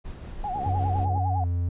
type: noise with tremolo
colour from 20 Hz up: brown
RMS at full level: -36 dBFS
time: 0.04-1.06 s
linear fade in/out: 20 ms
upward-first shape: sine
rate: 5.4 Hz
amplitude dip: 25%
type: tone with vibrato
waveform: sine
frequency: 778 Hz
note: G5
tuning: 13 cents flat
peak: -27 dBFS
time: 0.44-1.44 s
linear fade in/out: 2 ms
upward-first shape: sine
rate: 9.9 Hz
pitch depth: 140 cents each way
type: click train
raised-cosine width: 2 ms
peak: -26 dBFS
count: 43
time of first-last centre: 0.56-1.178 s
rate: 68 Hz
type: tone with pitch glide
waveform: triangle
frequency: 92.5 to 87.31 Hz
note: F#2 to F2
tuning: 0 to 0 cents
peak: -21 dBFS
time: 0.66-1.69 s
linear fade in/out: 5 ms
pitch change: -100 cents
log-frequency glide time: 1.35-1.43 s
effects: resampled to 8000 Hz